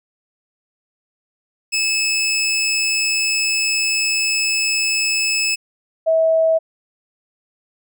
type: tone pair in turn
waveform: 20% pulse / sine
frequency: 2603 / 647.2 Hz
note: E7 / E5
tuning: -22 / -32 cents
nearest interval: 2 octaves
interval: 2410 cents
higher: first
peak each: -12 dBFS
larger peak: neither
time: 1.72-5.56 / 6.06-6.59 s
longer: first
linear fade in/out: 20 ms
effects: none